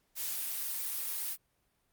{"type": "noise", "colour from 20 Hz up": "blue", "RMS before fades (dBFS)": -36, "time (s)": [0.15, 1.37], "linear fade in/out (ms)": 50, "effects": ["pink hiss -75 dBFS RMS until 1.92 s", "Opus 48 kbps"]}